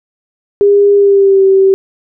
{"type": "tone with pitch glide", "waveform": "sine", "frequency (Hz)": [404.6, 385.7], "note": ["G#4", "G4"], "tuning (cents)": [-45, -28], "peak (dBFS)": -4, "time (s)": [0.61, 1.74], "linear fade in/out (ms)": 0, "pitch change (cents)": -83, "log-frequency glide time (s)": [0.95, 1.44], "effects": []}